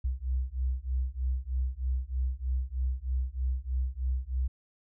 sine beating tone pair, 62.4 / 65.6 Hz, B1 / C2, +19 / +5 cents, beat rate 3.2 Hz, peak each -31 dBFS, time 0.04-4.48 s, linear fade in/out 10 ms, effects none

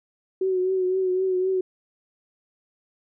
sine tone with vibrato, 372.8 Hz, F#4, 13 cents sharp, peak -20 dBFS, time 0.41-1.61 s, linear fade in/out 5 ms, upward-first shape triangle, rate 3.9 Hz, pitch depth 43 cents each way, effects none

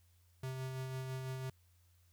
square tone with tremolo, 130.81 Hz, C3, in tune, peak -39 dBFS, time 0.43-1.5 s, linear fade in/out 5 ms, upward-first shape sine, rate 6 Hz, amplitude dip 30%, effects added 87 Hz sine -66 dBFS peak until 2.12 s + white hiss -75 dBFS RMS until 2.12 s

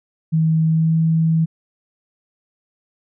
sine tone with pitch glide, 160 to 161.95 Hz, D#3 to E3, +49 to -30 cents, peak -13 dBFS, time 0.32-1.46 s, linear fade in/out 20 ms, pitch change +21 cents, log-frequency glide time 0.65-0.95 s, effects none

